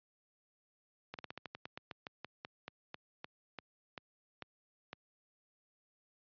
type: slowing click train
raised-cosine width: 0.3 ms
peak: -27 dBFS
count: 20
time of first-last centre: 1.14-4.931 s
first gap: 48 ms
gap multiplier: 1.14
effects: high-pass 100 Hz 12 dB/octave + resampled to 11025 Hz